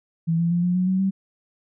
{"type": "tone with pitch steps", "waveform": "sine", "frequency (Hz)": [164.81, 169.15, 173.6, 178.18, 182.87, 187.68, 192.63], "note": ["E3", "E3", "F3", "F3", "F#3", "F#3", "G3"], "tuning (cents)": [0, 45, -10, 35, -20, 25, -30], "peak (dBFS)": -18, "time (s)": [0.27, 1.11], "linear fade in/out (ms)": 20, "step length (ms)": 120, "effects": []}